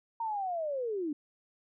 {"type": "linear sweep", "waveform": "sine", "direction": "down", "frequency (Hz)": [932.3, 281.4], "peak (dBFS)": -31, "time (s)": [0.2, 1.13], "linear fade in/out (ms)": 5, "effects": []}